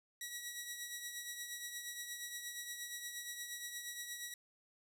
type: tone with tremolo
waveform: 10% pulse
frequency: 1925 Hz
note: B6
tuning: 45 cents flat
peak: -32 dBFS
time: 0.21-4.34 s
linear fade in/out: 2 ms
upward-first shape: triangle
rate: 8.5 Hz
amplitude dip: 55%
effects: none